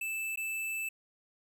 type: tone with dropouts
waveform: square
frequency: 2637 Hz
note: E7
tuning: in tune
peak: -34 dBFS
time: 0.01-0.89 s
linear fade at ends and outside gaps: 5 ms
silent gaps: 0.359-0.373 s
effects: none